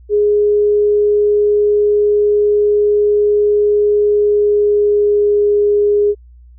sine tone with pitch glide, 415.3 to 412.4 Hz, G#4 to G#4, 0 to -12 cents, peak -9 dBFS, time 0.09-6.15 s, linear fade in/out 50 ms, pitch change -12 cents, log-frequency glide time 4.04-5.49 s, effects added 60 Hz sine -38 dBFS peak until 6.58 s

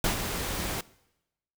pink noise with ADSR envelope, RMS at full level -25 dBFS, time 0.04-0.81 s, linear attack 3 ms, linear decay 110 ms, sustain -7 dB, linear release 4 ms, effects noise-tail reverb RT60 0.9 s tail -21 dB re dry

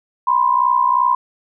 sine tone pair together, 980 / 1042.8 Hz, B5 / C6, -14 / -6 cents, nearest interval minor second, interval 108 cents, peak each -15 dBFS, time 0.27-1.15 s, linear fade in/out 5 ms, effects none

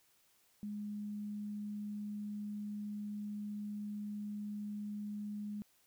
sine tone, 207.7 Hz, G#3, in tune, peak -39 dBFS, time 0.63-5.62 s, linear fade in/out 0 ms, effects white hiss -71 dBFS RMS until 5.86 s

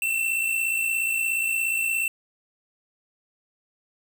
square tone pair together, 2637 / 2694 Hz, E7 / E7, 0 / +37 cents, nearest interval unison, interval 37 cents, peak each -31 / -24 dBFS, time 0.02-2.08 s, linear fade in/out 2 ms, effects 8-bit

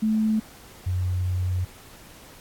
sine tone pair in turn, 217.8 / 91.05 Hz, A3 / F#2, -17 / -27 cents, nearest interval octave + minor third, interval 1510 cents, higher first, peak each -19 / -22 dBFS, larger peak first, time 0.02-0.4 / 0.86-1.65 s, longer second, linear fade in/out 10 ms, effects pink hiss -48 dBFS RMS until 2.4 s + AAC 64 kbps

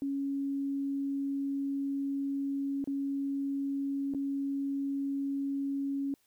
sine tone with dropouts, 277.2 Hz, C#4, in tune, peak -30 dBFS, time 0.02-6.14 s, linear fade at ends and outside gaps 1 ms, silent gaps 2.842-2.874 / 4.138-4.147 s, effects white hiss -71 dBFS RMS until 6.26 s

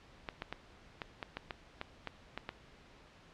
clicks, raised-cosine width 0.3 ms, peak -22 dBFS, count 11, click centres 0.288 / 0.421 / 0.526 / 1.018 / 1.228 / 1.37 / 1.508 / 1.814 / 2.073 / 2.376 / 2.491 s, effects pink hiss -59 dBFS RMS until 3.33 s + low-pass 4000 Hz 12 dB/octave

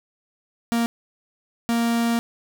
45% pulse tone bursts at uneven times, 233.1 Hz, A#3, in tune, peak -19 dBFS, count 2, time 0.72-0.86 / 1.69-2.19 s, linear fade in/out 0 ms, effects none

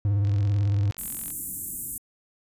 triangle tone with vibrato, 101.2 Hz, G#2, 44 cents flat, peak -18 dBFS, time 0.05-0.91 s, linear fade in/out 0 ms, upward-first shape triangle, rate 18 Hz, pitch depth 77 cents each way
click train, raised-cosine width 0.2 ms, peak -28 dBFS, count 48, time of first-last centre 0.25-1.304 s, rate 44.6 Hz
white band-stop noise, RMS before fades -31 dBFS, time 0.98-1.98 s, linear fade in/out 2 ms, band 320 to 7800 Hz, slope 48 dB/octave
effects resampled to 32000 Hz

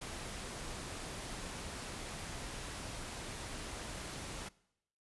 pink noise, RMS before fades -44 dBFS, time 0.01-4.49 s, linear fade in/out 10 ms, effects noise-tail reverb RT60 0.8 s tail -22 dB re dry + resampled to 24000 Hz

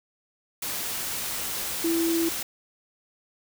sine tone in noise, 332.4 Hz, E4, 15 cents sharp, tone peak -22 dBFS, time 1.84-2.29 s, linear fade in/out 5 ms, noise white, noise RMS -31 dBFS, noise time 0.62-2.43 s, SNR +6 dB, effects none

